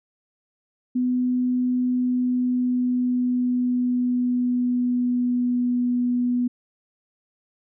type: tone with pitch glide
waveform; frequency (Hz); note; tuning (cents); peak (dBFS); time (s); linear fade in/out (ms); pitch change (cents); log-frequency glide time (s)
sine; 250 to 245.4; B3 to B3; +21 to -11; -19; 0.95-6.48; 10; -32; 1.93-5.79
effects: none